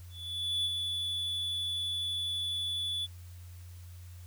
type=tone with ADSR envelope; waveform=triangle; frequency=3448 Hz; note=A7; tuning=36 cents flat; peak=-26 dBFS; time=0.1-3.07 s; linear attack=550 ms; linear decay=34 ms; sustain=-4 dB; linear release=27 ms; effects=added 88 Hz sine -45 dBFS peak until 4.26 s + white hiss -60 dBFS RMS until 4.26 s